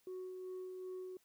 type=tone with tremolo; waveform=sine; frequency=370 Hz; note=F#4; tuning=in tune; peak=-40 dBFS; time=0.07-1.17 s; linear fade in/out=2 ms; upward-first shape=sine; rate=2.6 Hz; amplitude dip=35%; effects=tanh soft clip ceiling -41 dBFS + white hiss -74 dBFS RMS until 1.24 s